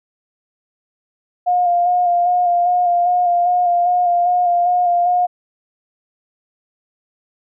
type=tone with vibrato; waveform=sine; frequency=708 Hz; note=F5; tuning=23 cents sharp; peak=-12 dBFS; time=1.46-5.27 s; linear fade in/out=20 ms; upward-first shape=square; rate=2.5 Hz; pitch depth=21 cents each way; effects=none